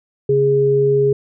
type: tone pair together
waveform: sine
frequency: 138.34 / 412.4 Hz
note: C#3 / G#4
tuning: -3 / -12 cents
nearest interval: octave + perfect fifth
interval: 1891 cents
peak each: -19 / -12 dBFS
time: 0.29-1.13 s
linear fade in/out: 5 ms
effects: none